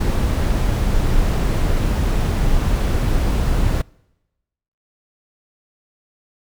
brown noise, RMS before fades -17 dBFS, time 0-3.82 s, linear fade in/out 10 ms, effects noise-tail reverb RT60 1.0 s tail -26 dB re dry

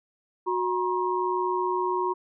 sine tone cluster, 365.7 / 953 / 1074 Hz, F#4 / A#5 / C6, -20 / +38 / +45 cents, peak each -27 / -27 / -31 dBFS, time 0.46-2.14 s, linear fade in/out 20 ms, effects none

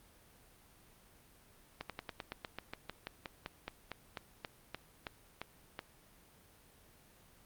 slowing click train, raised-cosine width 0.3 ms, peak -24 dBFS, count 21, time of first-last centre 1.81-5.791 s, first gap 87 ms, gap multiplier 1.08, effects pink hiss -63 dBFS RMS until 7.45 s + Opus 32 kbps

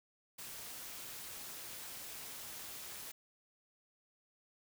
white noise with amplitude modulation, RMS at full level -45 dBFS, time 0.38-3.12 s, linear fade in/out 10 ms, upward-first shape sine, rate 234 Hz, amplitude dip 55%, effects none

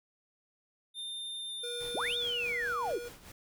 square tone with pitch glide, 3611 to 3580 Hz, A7 to A7, +44 to +29 cents, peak -38 dBFS, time 0.94-2.18 s, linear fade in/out 50 ms, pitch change -15 cents, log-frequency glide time 1.36-1.88 s
square tone, 480 Hz, B4, 49 cents flat, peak -40 dBFS, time 1.63-3.09 s, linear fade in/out 10 ms
pink noise with tremolo, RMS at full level -49 dBFS, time 1.8-3.32 s, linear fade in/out 5 ms, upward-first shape sine, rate 4.8 Hz, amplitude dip 65%
sine linear two-way sweep, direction up then down, 92.5 to 3662 to 294 Hz, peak -31 dBFS, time 1.94-2.99 s, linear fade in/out 20 ms, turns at 2.17 s
effects none

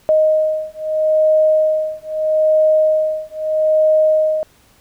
sine beating tone pair, 622.3 / 623.08 Hz, D#5 / D#5, 0 / +2 cents, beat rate 0.78 Hz, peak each -15 dBFS, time 0.09-4.43 s, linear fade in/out 0 ms, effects pink hiss -52 dBFS RMS until 4.8 s

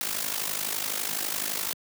white noise with amplitude modulation, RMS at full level -27 dBFS, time 0.01-1.73 s, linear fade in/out 0 ms, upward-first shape sine, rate 51.9 Hz, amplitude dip 75%, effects high-pass 150 Hz 12 dB/octave

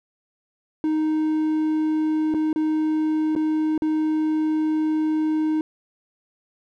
triangle tone with dropouts, 311.1 Hz, D#4, in tune, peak -17 dBFS, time 0.84-5.61 s, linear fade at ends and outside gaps 1 ms, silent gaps 2.34-2.346 / 2.529-2.56 / 3.352-3.362 / 3.778-3.821 s, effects none

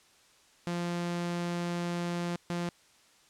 sawtooth tone bursts at uneven times, 173.5 Hz, F3, 11 cents flat, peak -27 dBFS, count 2, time 0.67-2.36 / 2.5-2.69 s, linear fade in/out 0 ms, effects white hiss -62 dBFS RMS until 3.29 s + low-pass 8000 Hz 12 dB/octave

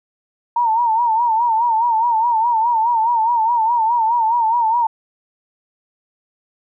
sine tone with vibrato, 920 Hz, A#5, 23 cents flat, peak -13 dBFS, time 0.56-4.87 s, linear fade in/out 5 ms, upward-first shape sine, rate 4.8 Hz, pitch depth 90 cents each way, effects none

